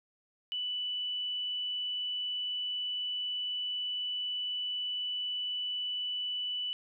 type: tone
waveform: sine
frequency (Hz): 2974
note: F#7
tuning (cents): +8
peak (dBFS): -32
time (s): 0.52-6.73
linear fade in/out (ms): 0
effects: none